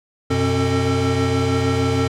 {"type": "tone cluster", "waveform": "square", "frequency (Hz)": [91.2, 124.5, 267.1, 447.3], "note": ["F#2", "B2", "C4", "A4"], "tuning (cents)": [-24, 14, 36, 28], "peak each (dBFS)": -23, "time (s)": [0.3, 2.08], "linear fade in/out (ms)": 10, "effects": ["low-pass 7000 Hz 12 dB/octave"]}